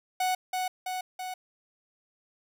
45% pulse tone with echo, 740 Hz, F#5, in tune, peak -25 dBFS, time 0.2-0.35 s, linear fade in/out 5 ms, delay 330 ms, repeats 3, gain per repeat -3 dB, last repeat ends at 1.34 s, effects none

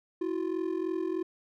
triangle ring-modulated tone, 349.2 Hz, F4, in tune, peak -24 dBFS, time 0.21-1.23 s, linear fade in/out 2 ms, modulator 21.6 Hz, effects none

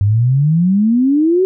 sine exponential sweep, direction up, 97.3 to 385.1 Hz, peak -9 dBFS, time 0.01-1.45 s, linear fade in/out 0 ms, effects none

